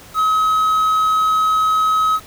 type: tone with quantisation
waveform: triangle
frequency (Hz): 1276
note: D#6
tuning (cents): +43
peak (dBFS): -11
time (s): 0.14-2.2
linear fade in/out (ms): 50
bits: 6
effects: pink hiss -41 dBFS RMS until 2.26 s